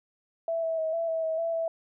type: tone with pitch steps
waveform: sine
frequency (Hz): 662 / 652 / 638 / 666 / 650 / 642 / 665 / 658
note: E5 / E5 / D#5 / E5 / E5 / E5 / E5 / E5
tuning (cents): +7 / -19 / +43 / +18 / -24 / -46 / +15 / -3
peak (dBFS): -26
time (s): 0.48-1.68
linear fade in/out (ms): 2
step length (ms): 150
effects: none